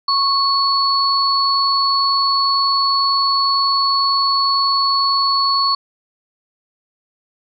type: tone pair together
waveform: sine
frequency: 1100 / 4411 Hz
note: C#6 / C#8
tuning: -14 / -9 cents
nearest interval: 2 octaves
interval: 2405 cents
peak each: -16 dBFS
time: 0.08-5.75 s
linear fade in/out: 5 ms
effects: none